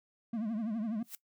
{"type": "tone with vibrato", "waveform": "triangle", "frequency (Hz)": 220.6, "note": "A3", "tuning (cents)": 5, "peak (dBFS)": -30, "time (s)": [0.33, 1.03], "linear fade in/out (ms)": 5, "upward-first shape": "triangle", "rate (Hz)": 12, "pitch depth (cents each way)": 150}
{"type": "noise with exponential growth", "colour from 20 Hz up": "blue", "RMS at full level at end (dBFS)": -40, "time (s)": [1.02, 1.15], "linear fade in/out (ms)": 1, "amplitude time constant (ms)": 28}
{"effects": ["noise-tail reverb RT60 0.1 s tail -18 dB re dry"]}